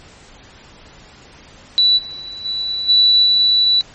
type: tone with level steps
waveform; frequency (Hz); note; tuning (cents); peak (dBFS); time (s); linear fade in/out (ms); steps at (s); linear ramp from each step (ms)
sine; 3951; B7; 0; -9 / -28 / -19 / -8 / -10; 1.78-3.81; 0; 1.97 / 2.44 / 2.88 / 3.25; 20
effects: pink hiss -43 dBFS RMS until 3.94 s + MP3 32 kbps